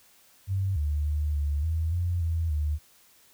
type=tone with pitch steps; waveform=sine; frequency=96.3 / 74.1 / 74.9 / 72.7 / 80.8 / 87.5 / 82.3 / 75.1 Hz; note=G2 / D2 / D2 / D2 / E2 / F2 / E2 / D2; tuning=-30 / +16 / +35 / -17 / -34 / +4 / -2 / +39 cents; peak=-24 dBFS; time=0.47-2.79 s; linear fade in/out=50 ms; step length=290 ms; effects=white hiss -59 dBFS RMS until 3.33 s